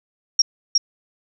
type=tone with echo; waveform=sine; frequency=5588 Hz; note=F8; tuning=in tune; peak=-10 dBFS; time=0.39-0.42 s; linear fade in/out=5 ms; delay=360 ms; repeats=1; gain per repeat=-2 dB; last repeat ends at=0.78 s; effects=none